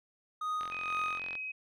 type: tone with tremolo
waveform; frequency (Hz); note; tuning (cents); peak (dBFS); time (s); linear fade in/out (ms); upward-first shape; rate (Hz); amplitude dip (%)
triangle; 1244.5; D#6; 0; -29; 0.41-1.19; 5; sine; 2.1; 75
type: click train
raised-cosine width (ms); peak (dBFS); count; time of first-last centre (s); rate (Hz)
0.3; -28; 34; 0.61-1.353; 44.4
type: tone with pitch glide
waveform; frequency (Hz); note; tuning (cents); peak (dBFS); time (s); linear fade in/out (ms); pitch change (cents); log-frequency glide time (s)
sine; 2512 to 2534; D#7 to D#7; +16 to +31; -36; 0.71-1.52; 10; +15; 0.89-1.4
effects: none